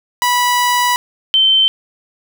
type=tone pair in turn; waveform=sawtooth / sine; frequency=981 / 3097 Hz; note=B5 / G7; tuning=-12 / -22 cents; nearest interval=octave + minor sixth; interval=1990 cents; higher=second; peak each=-8 dBFS; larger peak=neither; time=0.22-0.96 / 1.34-1.68 s; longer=first; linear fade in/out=0 ms; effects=none